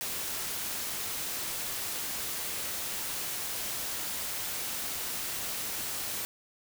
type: noise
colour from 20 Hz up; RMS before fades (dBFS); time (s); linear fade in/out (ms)
white; -35; 0.01-6.25; 0
effects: none